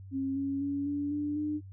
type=tone with pitch steps; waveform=sine; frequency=269.9 / 275.7 / 281.7 / 287.8 / 294 / 300.3 Hz; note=C#4 / C#4 / C#4 / D4 / D4 / D4; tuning=-46 / -9 / +28 / -35 / +2 / +39 cents; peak=-29 dBFS; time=0.11-1.61 s; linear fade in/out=50 ms; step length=250 ms; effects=noise-tail reverb RT60 0.1 s tail -26 dB re dry + added 96 Hz sine -44 dBFS peak until 1.72 s